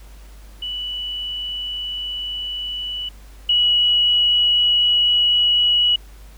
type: tone pair in turn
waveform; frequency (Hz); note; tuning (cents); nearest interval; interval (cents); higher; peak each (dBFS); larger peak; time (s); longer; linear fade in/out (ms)
sine; 2960 / 2926; F#7 / F#7; 0 / -20; unison; 20; first; -24 / -13; second; 0.62-3.09 / 3.49-5.96; neither; 5
effects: added 50 Hz sine -39 dBFS peak until 6.37 s + pink hiss -50 dBFS RMS until 6.37 s